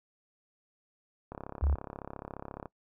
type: click train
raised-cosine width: 1 ms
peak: -26 dBFS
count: 47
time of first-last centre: 1.32-2.657 s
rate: 34.4 Hz
type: tone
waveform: sine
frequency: 71 Hz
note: C#2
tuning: 42 cents sharp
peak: -24 dBFS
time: 1.62-1.75 s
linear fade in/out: 10 ms
effects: noise-tail reverb RT60 0.1 s tail -21 dB re dry